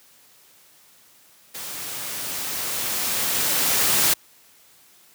white noise with level ramp, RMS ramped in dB -34 to -18 dBFS, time 1.54-4.14 s, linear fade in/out 10 ms, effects white hiss -54 dBFS RMS until 5.14 s + high-pass 80 Hz 12 dB/octave

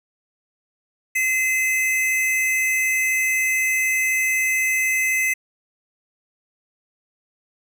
square tone pair together, 2049 / 2581 Hz, C7 / E7, -37 / -37 cents, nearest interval major third, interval 400 cents, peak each -20 / -25 dBFS, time 1.15-5.34 s, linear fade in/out 10 ms, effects none

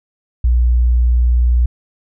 sine tone, 60.3 Hz, B1, 41 cents flat, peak -9 dBFS, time 0.44-1.66 s, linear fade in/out 5 ms, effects none

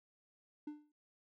triangle tone with exponential decay, 298.3 Hz, D4, 27 cents sharp, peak -37 dBFS, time 0.67-0.92 s, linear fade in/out 5 ms, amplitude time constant 53 ms, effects none

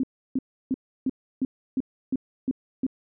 sine tone bursts, 261.6 Hz, C4, in tune, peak -21 dBFS, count 9, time 0-2.866 s, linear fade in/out 2 ms, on 34 ms, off 320 ms, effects none

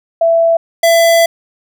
sine / square tone pair in turn, 665 / 669.2 Hz, E5 / E5, +15 / +26 cents, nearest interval unison, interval 11 cents, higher second, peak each -7 dBFS, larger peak neither, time 0.21-0.57 / 0.83-1.26 s, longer second, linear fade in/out 5 ms, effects none

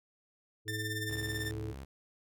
harmonic tone, 107.8 Hz, A2, 35 cents flat, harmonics 1 / 3 / 4, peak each -38 / -43 / -44 dBFS, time 0.65-1.75 s, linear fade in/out 50 ms
sawtooth tone with tremolo, 1790 Hz, A6, 29 cents sharp, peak -31 dBFS, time 0.68-1.51 s, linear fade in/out 0 ms, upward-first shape sine, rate 18 Hz, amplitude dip 65%
sawtooth tone with vibrato, 68 Hz, C#2, 33 cents flat, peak -39 dBFS, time 1.09-1.85 s, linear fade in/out 10 ms, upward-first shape square, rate 5.5 Hz, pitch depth 15 cents each way
effects none

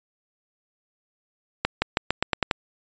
accelerating click train, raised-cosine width 0.3 ms, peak -4 dBFS, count 8, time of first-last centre 1.65-2.512 s, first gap 170 ms, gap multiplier 0.89, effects resampled to 16000 Hz

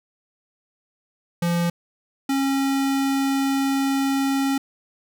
square tone pair in turn, 171.8 / 272.7 Hz, F3 / C#4, -28 / -28 cents, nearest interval minor sixth, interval 800 cents, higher second, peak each -20 dBFS, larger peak neither, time 1.42-1.7 / 2.29-4.58 s, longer second, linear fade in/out 5 ms, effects none

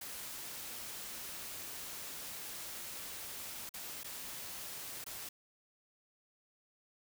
white noise with dropouts, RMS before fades -45 dBFS, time 0.01-5.29 s, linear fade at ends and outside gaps 5 ms, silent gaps 3.693-3.739 / 4.034-4.043 / 5.042-5.063 s, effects none

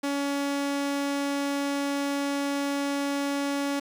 sawtooth tone, 281.8 Hz, C#4, 29 cents sharp, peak -22 dBFS, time 0.03-3.8 s, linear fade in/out 10 ms, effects low-pass 11000 Hz 12 dB/octave + 8-bit

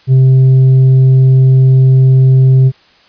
sine tone with tanh clipping, 131.2 Hz, C3, 5 cents sharp, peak -4 dBFS, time 0.07-2.72 s, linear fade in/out 50 ms, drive 3 dB, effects white hiss -46 dBFS RMS until 3.08 s + resampled to 11025 Hz

